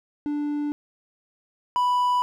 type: tone pair in turn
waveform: triangle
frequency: 293.7 / 987.9 Hz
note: D4 / B5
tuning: 0 / 0 cents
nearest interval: octave + major sixth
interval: 2100 cents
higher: second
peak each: -22 / -17 dBFS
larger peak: second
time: 0.26-0.72 / 1.76-2.22 s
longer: neither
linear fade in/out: 0 ms
effects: none